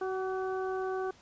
harmonic tone with a mistuned harmonic, 376.5 Hz, F#4, 30 cents sharp, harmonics 1 / 2 / 3 / 4, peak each -32 / -38 / -42 / -44 dBFS, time 0.01-1.11 s, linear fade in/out 5 ms, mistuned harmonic 3, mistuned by +25 cents, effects pink hiss -59 dBFS RMS until 1.21 s + resampled to 16000 Hz

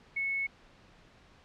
sine tone, 2200 Hz, C#7, 14 cents flat, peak -29 dBFS, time 0.16-0.47 s, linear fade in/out 10 ms, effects pink hiss -59 dBFS RMS until 1.44 s + low-pass 4000 Hz 12 dB/octave

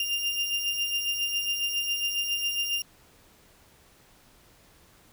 35% pulse beating tone pair, 2794 / 2801.3 Hz, F7 / F7, 0 / +5 cents, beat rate 7.3 Hz, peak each -32 / -26 dBFS, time 0-2.82 s, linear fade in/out 2 ms, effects pink hiss -58 dBFS RMS until 5.12 s

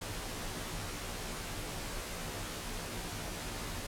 pink noise with comb filter, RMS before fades -40 dBFS, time 0.01-3.87 s, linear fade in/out 10 ms, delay 15 ms, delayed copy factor -0.9, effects low-pass 12000 Hz 12 dB/octave

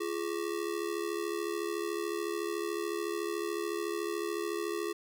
square ring-modulated tone, 380 Hz, F#4, 46 cents sharp, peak -30 dBFS, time 0-4.93 s, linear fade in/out 10 ms, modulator 36.9 Hz, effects none

